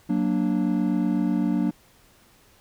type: chord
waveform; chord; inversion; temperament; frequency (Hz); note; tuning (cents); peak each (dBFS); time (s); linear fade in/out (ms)
triangle; Gb augmented; none; equal; 185 / 233.1 / 293.7; Gb3 / Bb3 / D4; 0 / 0 / 0; -23; 0.09-1.71; 10
effects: pink hiss -57 dBFS RMS until 2.6 s